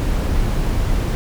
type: noise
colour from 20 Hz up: brown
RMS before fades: -18 dBFS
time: 0-1.15 s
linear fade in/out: 0 ms
effects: none